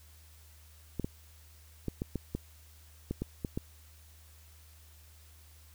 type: clicks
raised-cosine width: 3 ms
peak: -20 dBFS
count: 10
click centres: 0.997 / 1.045 / 1.883 / 2.019 / 2.157 / 2.35 / 3.11 / 3.22 / 3.448 / 3.575 s
effects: added 77 Hz sine -55 dBFS peak until 5.74 s + white hiss -61 dBFS RMS until 5.74 s